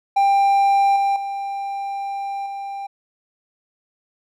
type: tone with level steps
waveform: triangle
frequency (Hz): 793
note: G5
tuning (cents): +20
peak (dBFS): -11 / -14 / -22 / -25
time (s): 0.16-2.87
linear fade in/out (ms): 10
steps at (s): 0.96 / 1.16 / 2.46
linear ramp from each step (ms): 2
effects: none